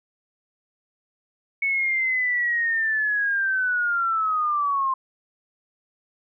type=linear sweep; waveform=sine; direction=down; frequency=2217 to 1048 Hz; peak=-20 dBFS; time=1.62-4.94 s; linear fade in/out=5 ms; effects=none